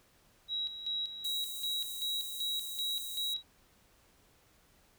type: tone with tremolo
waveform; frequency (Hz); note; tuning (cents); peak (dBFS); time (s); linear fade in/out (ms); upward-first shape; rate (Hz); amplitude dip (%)
sine; 3864; B7; -39; -32; 0.48-3.43; 50; square; 2.6; 65
type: high-pass noise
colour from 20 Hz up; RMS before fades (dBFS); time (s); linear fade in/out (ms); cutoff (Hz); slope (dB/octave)
white; -43; 1.24-3.34; 5; 6800; 48
effects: pink hiss -66 dBFS RMS until 4.98 s